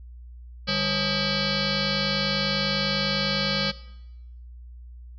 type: tone with frequency modulation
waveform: sine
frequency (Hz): 2300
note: D7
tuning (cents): -37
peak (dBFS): -22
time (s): 0.67-3.72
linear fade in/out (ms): 20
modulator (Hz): 350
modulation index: 7.4
effects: noise-tail reverb RT60 0.9 s tail -19 dB re dry + added 60 Hz sine -40 dBFS peak until 5.18 s